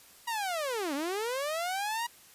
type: linear two-way sweep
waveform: sawtooth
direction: down then up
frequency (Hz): 963 to 267.9 to 963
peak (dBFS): -27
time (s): 0.27-2.07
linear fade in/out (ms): 10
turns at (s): 0.94
effects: white hiss -56 dBFS RMS until 2.34 s + resampled to 32000 Hz